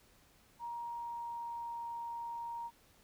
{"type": "tone with pitch glide", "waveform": "sine", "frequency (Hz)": [943, 935.9], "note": ["A#5", "A#5"], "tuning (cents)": [20, 7], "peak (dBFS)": -39, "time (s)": [0.59, 2.71], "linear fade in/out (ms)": 50, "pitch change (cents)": -13, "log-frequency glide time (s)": [0.74, 1.86], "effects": ["pink hiss -66 dBFS RMS until 3.03 s"]}